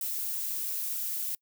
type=noise; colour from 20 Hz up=violet; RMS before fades=-33 dBFS; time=0.01-1.35 s; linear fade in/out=2 ms; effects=noise-tail reverb RT60 0.1 s tail -26 dB re dry